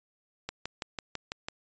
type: click train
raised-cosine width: 0.2 ms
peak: -17 dBFS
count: 7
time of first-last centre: 0.49-1.485 s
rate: 6.03 Hz
effects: resampled to 16000 Hz